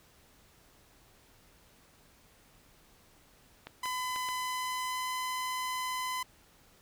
clicks, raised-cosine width 0.3 ms, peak -26 dBFS, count 4, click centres 3.67 / 3.857 / 4.161 / 4.288 s
sawtooth tone with pitch glide, 1009 to 1014.8 Hz, B5 to B5, +37 to +47 cents, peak -29 dBFS, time 3.83-6.23 s, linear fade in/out 5 ms, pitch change +10 cents, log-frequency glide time 4.4-5.14 s
effects pink hiss -62 dBFS RMS until 6.81 s

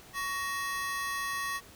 40% pulse ring-modulated tone, 1495 Hz, F#6, 17 cents sharp, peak -28 dBFS, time 0.13-1.61 s, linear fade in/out 50 ms, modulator 377 Hz, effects pink hiss -53 dBFS RMS until 1.75 s

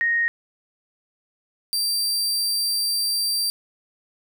sine / sawtooth tone pair in turn, 1864.7 / 4699 Hz, A#6 / D8, 0 / 0 cents, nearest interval octave + major third, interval 1600 cents, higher second, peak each -18 dBFS, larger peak neither, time 0.01-0.28 / 1.73-3.5 s, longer second, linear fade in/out 0 ms, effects none

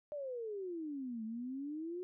sine exponential two-way sweep, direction down then up, 604 to 216.6 to 367.9 Hz, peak -39 dBFS, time 0.12-2.03 s, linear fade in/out 0 ms, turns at 1.24 s, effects none

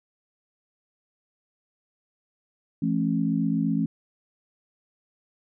sine tone cluster, 168.1 / 216.3 / 271.9 Hz, E3 / A3 / C#4, +34 / -29 / -33 cents, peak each -26 dBFS, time 2.82-3.86 s, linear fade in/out 5 ms, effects none

